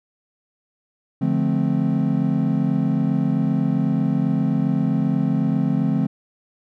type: chord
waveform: triangle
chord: D minor seventh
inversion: none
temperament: equal with one note detuned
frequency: 146.83 / 174.61 / 217.1 / 261.6 Hz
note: D3 / F3 / A3 / C4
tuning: 0 / 0 / -23 / 0 cents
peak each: -21 dBFS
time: 1.21-6.07 s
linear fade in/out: 10 ms
effects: none